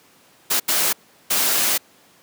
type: noise bursts at uneven times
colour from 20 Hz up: white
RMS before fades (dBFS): -19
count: 3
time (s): 0.5-0.6 / 0.68-0.93 / 1.3-1.78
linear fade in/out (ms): 10
effects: pink hiss -53 dBFS RMS until 2.22 s + high-pass 200 Hz 12 dB/octave